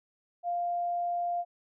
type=tone; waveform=sine; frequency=698.5 Hz; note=F5; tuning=in tune; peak=-28 dBFS; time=0.43-1.45 s; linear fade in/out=50 ms; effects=none